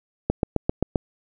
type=click train; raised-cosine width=2 ms; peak=-6 dBFS; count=6; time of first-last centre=0.3-0.958 s; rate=7.6 Hz; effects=none